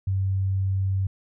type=tone; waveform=sine; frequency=96.1 Hz; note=G2; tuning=34 cents flat; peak=-21 dBFS; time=0.07-1.07 s; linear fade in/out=5 ms; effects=none